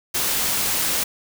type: noise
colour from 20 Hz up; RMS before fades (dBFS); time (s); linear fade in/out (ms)
white; -22; 0.14-1.04; 10
effects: none